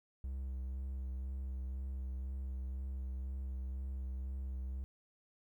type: tone with vibrato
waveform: triangle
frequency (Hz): 65.41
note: C2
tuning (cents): 0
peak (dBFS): -36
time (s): 0.24-4.84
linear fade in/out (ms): 0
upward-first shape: sine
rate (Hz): 2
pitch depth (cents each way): 24
effects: 13-bit